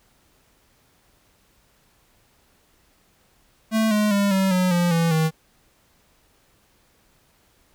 square tone with pitch steps, 220.7 / 210.6 / 201 / 191.8 / 183.03 / 174.66 / 166.68 / 159.06 Hz, A3 / G#3 / G3 / G3 / F#3 / F3 / E3 / D#3, +5 / +24 / +44 / -37 / -19 / 0 / +19 / +38 cents, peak -18 dBFS, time 3.71-5.31 s, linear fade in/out 50 ms, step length 200 ms, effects pink hiss -61 dBFS RMS until 7.74 s

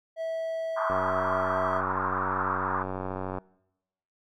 triangle tone, 652 Hz, E5, 19 cents flat, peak -27 dBFS, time 0.16-1.82 s, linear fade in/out 50 ms
pink band-pass noise, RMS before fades -30 dBFS, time 0.76-2.84 s, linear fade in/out 20 ms, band 940 to 1400 Hz, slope 48 dB/octave
click train, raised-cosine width 1 ms, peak -19 dBFS, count 234, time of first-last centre 0.9-3.384 s, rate 93.8 Hz
effects noise-tail reverb RT60 0.9 s tail -24 dB re dry

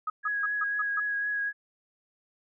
sine tone bursts, 1264 Hz, D#6, 27 cents sharp, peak -27 dBFS, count 6, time 0.07-1 s, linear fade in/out 5 ms, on 30 ms, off 150 ms
sine tone with vibrato, 1661.2 Hz, G#6, in tune, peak -27 dBFS, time 0.23-1.53 s, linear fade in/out 50 ms, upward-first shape triangle, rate 4 Hz, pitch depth 22 cents each way
effects none

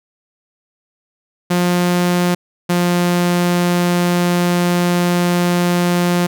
sawtooth tone pair in turn, 177 / 175.88 Hz, F3 / F3, +23 / +13 cents, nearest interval unison, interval 10 cents, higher first, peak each -9 dBFS, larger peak neither, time 1.5-2.35 / 2.69-6.27 s, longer second, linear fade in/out 10 ms, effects none

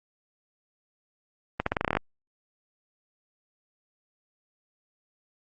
accelerating click train, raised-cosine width 0.5 ms, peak -9 dBFS, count 11, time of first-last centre 1.6-1.97 s, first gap 64 ms, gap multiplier 0.87, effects Opus 32 kbps

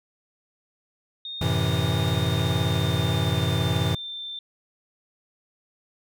sine tone with pitch glide, 3682 to 3567 Hz, A#7 to A7, -22 to +23 cents, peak -32 dBFS, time 1.25-4.39 s, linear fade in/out 2 ms, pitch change -55 cents, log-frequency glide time 2.13-4.24 s
square chord, F# half-diminished seventh, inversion none, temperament equal with one note detuned, 91.75 / 110 / 130.81 / 164.81 Hz, F#2 / A2 / C3 / E3, -14 / 0 / 0 / 0 cents, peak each -28 dBFS, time 1.41-3.95 s, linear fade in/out 5 ms
effects none

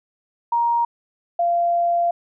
sine tone pair in turn, 940 / 690.1 Hz, A#5 / F5, +14 / -21 cents, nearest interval perfect fourth, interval 535 cents, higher first, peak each -16 dBFS, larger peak neither, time 0.52-0.85 / 1.39-2.11 s, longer second, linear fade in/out 5 ms, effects none

